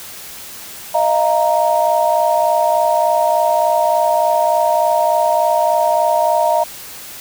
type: chord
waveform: sine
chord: Eb suspended second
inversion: none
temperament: equal with one note detuned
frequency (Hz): 622.3 / 685.7 / 932.3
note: Eb5 / F5 / Bb5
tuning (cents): 0 / -32 / 0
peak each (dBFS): -16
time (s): 0.94-6.64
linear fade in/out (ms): 10
effects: white hiss -33 dBFS RMS until 7.2 s